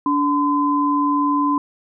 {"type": "tone pair together", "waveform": "sine", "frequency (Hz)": [289.1, 1021], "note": ["D4", "C6"], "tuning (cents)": [-27, -43], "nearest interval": "octave + minor seventh", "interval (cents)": 2184, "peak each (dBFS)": -18, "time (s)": [0.06, 1.58], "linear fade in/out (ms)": 2, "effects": []}